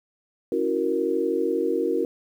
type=chord; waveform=sine; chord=F# dominant seventh; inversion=second; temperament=equal; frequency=277.2 / 329.6 / 370 / 466.2 Hz; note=C#4 / E4 / F#4 / A#4; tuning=0 / 0 / 0 / 0 cents; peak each=-30 / -27 / -26 / -25 dBFS; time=0.52-2.05 s; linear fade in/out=2 ms; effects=9-bit

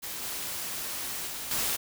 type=noise with level steps; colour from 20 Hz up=white; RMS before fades=-37 / -35 / -37 / -29 dBFS; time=0.02-1.77 s; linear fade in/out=20 ms; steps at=0.22 / 1.27 / 1.51 s; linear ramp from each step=2 ms; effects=none

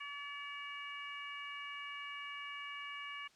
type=harmonic tone with a mistuned harmonic; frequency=570 Hz; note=C#5; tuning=48 cents sharp; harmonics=2 / 3 / 4 / 5; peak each=-48 / -50 / -47 / -49 dBFS; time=0-3.28 s; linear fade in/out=10 ms; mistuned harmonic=3; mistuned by=+17 cents; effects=white hiss -67 dBFS RMS until 3.35 s + low-pass 6000 Hz 12 dB/octave

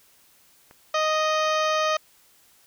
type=clicks; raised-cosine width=0.5 ms; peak=-32 dBFS; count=2; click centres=0.711 / 1.474 s
type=harmonic tone; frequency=622.3 Hz; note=D#5; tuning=in tune; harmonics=1 / 2 / 3 / 4 / 5 / 6 / 7 / 8 / 9 / 10; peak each=-24 / -24 / -32 / -33 / -34 / -37 / -40 / -40 / -43 / -39 dBFS; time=0.94-1.97 s; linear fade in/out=5 ms
effects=white hiss -58 dBFS RMS until 2.66 s

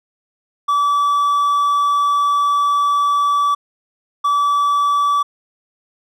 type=tone bursts at uneven times; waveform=triangle; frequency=1152 Hz; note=D6; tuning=34 cents flat; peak=-11 dBFS; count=2; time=0.68-3.55 / 4.24-5.23 s; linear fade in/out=10 ms; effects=none

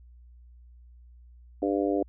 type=harmonic tone; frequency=99.4 Hz; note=G2; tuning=25 cents sharp; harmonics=3 / 4 / 5 / 6 / 7; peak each=-27 / -29 / -31 / -33 / -34 dBFS; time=1.62-2.03 s; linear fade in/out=5 ms; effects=added 60 Hz sine -49 dBFS peak until 2.08 s

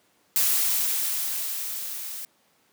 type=noise with level ramp; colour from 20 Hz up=blue; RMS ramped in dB=-21 to -36 dBFS; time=0.36-2.25 s; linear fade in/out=0 ms; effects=pink hiss -64 dBFS RMS until 2.72 s + high-pass 200 Hz 12 dB/octave

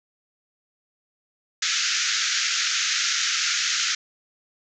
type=band-pass noise; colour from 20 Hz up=white; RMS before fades=-24 dBFS; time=1.62-3.95 s; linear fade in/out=5 ms; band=1300 to 6900 Hz; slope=96 dB/octave; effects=none

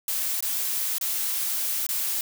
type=noise with dropouts; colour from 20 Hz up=blue; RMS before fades=-27 dBFS; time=0.08-2.21 s; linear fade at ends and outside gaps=2 ms; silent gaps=0.406-0.425 / 0.983-1.011 / 1.867-1.889 s; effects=none

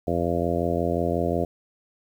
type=harmonic tone; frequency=85.6 Hz; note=F2; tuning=34 cents flat; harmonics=1 / 2 / 3 / 4 / 5 / 6 / 7 / 8; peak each=-30 / -30 / -30 / -30 / -30 / -30 / -30 / -30 dBFS; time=0.07-1.45 s; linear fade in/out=5 ms; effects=9-bit

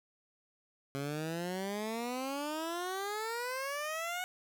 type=exponential sweep; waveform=15% pulse; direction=up; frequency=136.4 to 740 Hz; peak=-29 dBFS; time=0.95-4.24 s; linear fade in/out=0 ms; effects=none

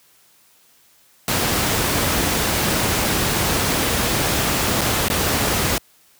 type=noise with dropouts; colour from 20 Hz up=pink; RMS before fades=-19 dBFS; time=1.28-5.78 s; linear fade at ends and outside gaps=1 ms; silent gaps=4.81-4.815 / 5.084-5.1 s; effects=white hiss -55 dBFS RMS until 6.19 s + high-pass 60 Hz 12 dB/octave

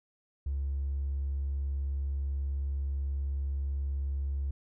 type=tone with hard clipping; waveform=sine; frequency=69.3 Hz; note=C#2; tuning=in tune; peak=-30 dBFS; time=0.46-4.51 s; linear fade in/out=5 ms; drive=1 dB; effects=none

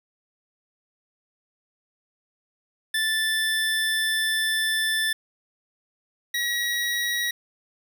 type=tone pair in turn; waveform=25% pulse; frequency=1760 / 1911.3 Hz; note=A6 / A#6; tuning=0 / +43 cents; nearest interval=minor second; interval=143 cents; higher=second; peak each=-18 / -20 dBFS; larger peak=first; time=2.94-5.13 / 6.34-7.31 s; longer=first; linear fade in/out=5 ms; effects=10-bit

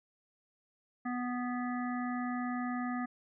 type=harmonic tone with a mistuned harmonic; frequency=246.9 Hz; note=B3; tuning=in tune; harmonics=1 / 3 / 5 / 7 / 8; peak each=-34 / -41 / -42 / -46 / -48 dBFS; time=1.05-3.06 s; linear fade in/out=10 ms; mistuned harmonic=7; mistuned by=-15 cents; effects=none

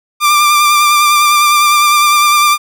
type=tone with vibrato; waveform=sawtooth; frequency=1186 Hz; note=D6; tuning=17 cents sharp; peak=-3 dBFS; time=0.2-2.58 s; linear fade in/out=50 ms; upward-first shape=sine; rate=9.9 Hz; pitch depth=25 cents each way; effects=none

